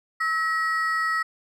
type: ring-modulated tone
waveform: triangle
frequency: 1603 Hz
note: G6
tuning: 38 cents sharp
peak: -17 dBFS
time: 0.2-1.23 s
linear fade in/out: 10 ms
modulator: 305 Hz
effects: none